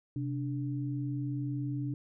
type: tone pair together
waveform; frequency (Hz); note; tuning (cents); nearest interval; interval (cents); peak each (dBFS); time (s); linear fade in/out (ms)
sine; 130 / 291.8; C3 / D4; -11 / -11; octave + major second; 1400; -33 / -36; 0.16-1.94; 2
effects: none